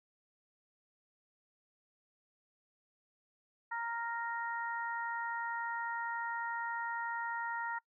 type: harmonic tone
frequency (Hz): 465.5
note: A#4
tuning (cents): -2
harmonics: 2 / 3 / 4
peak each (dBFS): -38 / -41 / -42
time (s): 3.71-7.79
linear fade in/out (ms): 10
effects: noise-tail reverb RT60 0.1 s tail -24 dB re dry